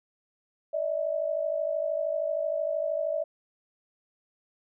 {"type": "tone pair together", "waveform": "sine", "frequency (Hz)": [587.3, 640.3], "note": ["D5", "D#5"], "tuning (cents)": [0, 49], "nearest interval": "minor second", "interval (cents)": 149, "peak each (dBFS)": [-29, -29], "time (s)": [0.73, 3.24], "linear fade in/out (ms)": 10, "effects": []}